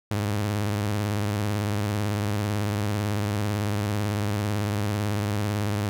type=tone with vibrato; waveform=sawtooth; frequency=103.5 Hz; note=G#2; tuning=5 cents flat; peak=-20 dBFS; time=0.11-5.89 s; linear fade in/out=0 ms; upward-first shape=square; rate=18 Hz; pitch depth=69 cents each way; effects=none